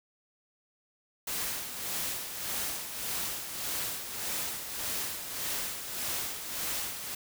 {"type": "noise with tremolo", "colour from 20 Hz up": "white", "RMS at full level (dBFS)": -33, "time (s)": [1.27, 7.15], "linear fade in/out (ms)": 5, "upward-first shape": "sine", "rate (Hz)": 1.7, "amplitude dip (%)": 55, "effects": []}